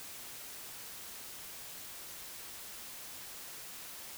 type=silence; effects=white hiss -47 dBFS RMS until 4.17 s